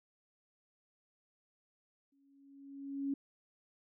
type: tone with exponential growth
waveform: sine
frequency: 277.2 Hz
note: C#4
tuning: in tune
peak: -31 dBFS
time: 2.12-3.14 s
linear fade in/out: 5 ms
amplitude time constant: 220 ms
effects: none